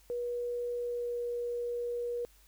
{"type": "tone with pitch glide", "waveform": "sine", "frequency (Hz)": [482.7, 479.4], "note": ["B4", "A#4"], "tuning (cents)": [-40, 48], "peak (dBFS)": -32, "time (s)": [0.1, 2.25], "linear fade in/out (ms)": 0, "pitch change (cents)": -12, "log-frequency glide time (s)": [0.74, 1.2], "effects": ["added 50 Hz sine -61 dBFS peak until 2.47 s", "white hiss -64 dBFS RMS until 2.47 s"]}